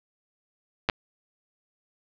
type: clicks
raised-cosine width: 0.3 ms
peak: -7 dBFS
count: 2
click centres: 0.889 / 0.898 s
effects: resampled to 11025 Hz + 8-bit